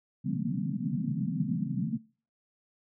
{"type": "band-pass noise", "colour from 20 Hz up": "pink", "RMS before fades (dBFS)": -31, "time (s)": [0.24, 1.98], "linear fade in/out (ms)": 20, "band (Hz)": [130, 260], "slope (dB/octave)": 96, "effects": ["noise-tail reverb RT60 0.4 s tail -22 dB re dry"]}